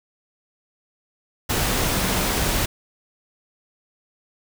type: tone in noise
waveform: sine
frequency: 188.3 Hz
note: F#3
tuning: 31 cents sharp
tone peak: -29 dBFS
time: 1.96-2.28 s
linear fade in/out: 10 ms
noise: pink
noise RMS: -22 dBFS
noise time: 1.49-2.66 s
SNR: -10 dB
effects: none